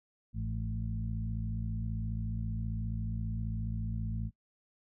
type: harmonic tone with a mistuned harmonic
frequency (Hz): 54.8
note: A1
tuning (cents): -6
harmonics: 1 / 2 / 3 / 4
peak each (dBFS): -36 / -36 / -43 / -42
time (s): 0.33-4.31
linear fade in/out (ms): 50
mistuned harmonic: 3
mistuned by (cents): +40
effects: noise-tail reverb RT60 0.1 s tail -23 dB re dry